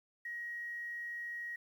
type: tone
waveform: sine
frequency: 1893 Hz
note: A#6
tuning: 26 cents sharp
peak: -39 dBFS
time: 0.25-1.56 s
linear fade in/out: 5 ms
effects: 11-bit